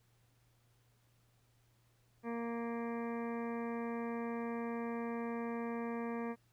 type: harmonic tone with a mistuned harmonic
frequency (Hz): 233.1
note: A#3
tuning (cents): 0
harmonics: 1 / 2 / 3 / 4 / 5 / 7 / 8 / 9 / 10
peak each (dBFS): -39 / -42 / -49 / -49 / -50 / -55 / -56 / -58 / -57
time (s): 2.23-6.36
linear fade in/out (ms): 50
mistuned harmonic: 10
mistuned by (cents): +17
effects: added 118 Hz sine -70 dBFS peak until 6.52 s + pink hiss -75 dBFS RMS until 6.52 s